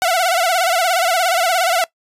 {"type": "tone with vibrato", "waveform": "sawtooth", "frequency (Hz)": 707, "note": "F5", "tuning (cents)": 21, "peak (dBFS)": -10, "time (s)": [0.02, 1.84], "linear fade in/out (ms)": 0, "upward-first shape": "sine", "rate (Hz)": 17, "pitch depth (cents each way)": 120, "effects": ["noise-tail reverb RT60 0.1 s tail -20 dB re dry", "resampled to 32000 Hz"]}